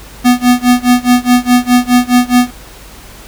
square tone with tremolo, 246.5 Hz, B3, 3 cents flat, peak -4 dBFS, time 0.24-2.51 s, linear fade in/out 20 ms, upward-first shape sine, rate 4.8 Hz, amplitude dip 95%, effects added 50 Hz sine -35 dBFS peak until 3.27 s + pink hiss -35 dBFS RMS until 3.27 s

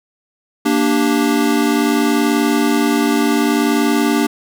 square chord, G minor, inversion first, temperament equal, 233.1 / 293.7 / 392 Hz, Bb3 / D4 / G4, 0 / 0 / 0 cents, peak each -18 / -16 / -21 dBFS, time 0.65-4.27 s, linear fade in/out 10 ms, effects none

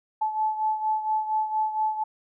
sine beating tone pair, 865 / 869.3 Hz, A5 / A5, -30 / -21 cents, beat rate 4.3 Hz, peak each -24 / -30 dBFS, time 0.21-2.04 s, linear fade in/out 10 ms, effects none

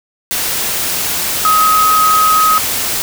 sine tone in noise, 1265 Hz, D#6, 28 cents sharp, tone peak -8 dBFS, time 1.45-2.58 s, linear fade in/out 0 ms, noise white, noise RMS -17 dBFS, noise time 0.31-3.02 s, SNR +6 dB, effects none

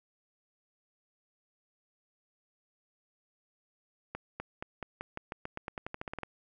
accelerating click train, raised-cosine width 0.5 ms, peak -22 dBFS, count 18, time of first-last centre 4.15-6.233 s, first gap 250 ms, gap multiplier 0.9, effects none

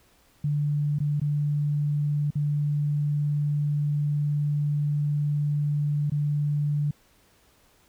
sine tone with dropouts, 146.83 Hz, D3, in tune, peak -22 dBFS, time 0.44-6.91 s, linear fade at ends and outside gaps 5 ms, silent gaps 0.987-1.002 / 1.199-1.215 / 2.306-2.354 / 6.099-6.118 s, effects pink hiss -61 dBFS RMS until 7.88 s

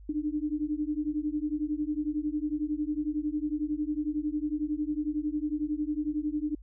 sine beating tone pair, 295.2 / 306.2 Hz, D4 / D#4, +9 / -28 cents, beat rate 11 Hz, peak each -31 dBFS, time 0.09-6.55 s, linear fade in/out 5 ms, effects added 50 Hz sine -46 dBFS peak until 6.62 s

